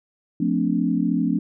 sine tone cluster, 176.6 / 219.7 / 256.1 / 289.4 Hz, F3 / A3 / C4 / D4, +20 / -2 / -37 / -25 cents, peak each -24 dBFS, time 0.4-1.39 s, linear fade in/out 5 ms, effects none

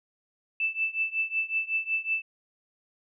sine tone with tremolo, 2643 Hz, E7, 4 cents sharp, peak -22 dBFS, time 0.6-2.22 s, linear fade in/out 2 ms, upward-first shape triangle, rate 5.4 Hz, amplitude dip 95%, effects none

